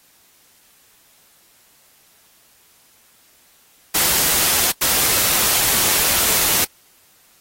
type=noise bursts at uneven times; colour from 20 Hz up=white; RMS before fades=-17 dBFS; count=2; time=3.94-4.72 / 4.81-6.65 s; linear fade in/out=10 ms; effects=white hiss -54 dBFS RMS until 7.4 s + AAC 48 kbps